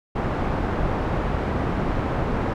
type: low-pass noise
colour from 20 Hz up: pink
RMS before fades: -24 dBFS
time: 0.15-2.54 s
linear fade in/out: 10 ms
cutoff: 1200 Hz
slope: 12 dB/octave
effects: none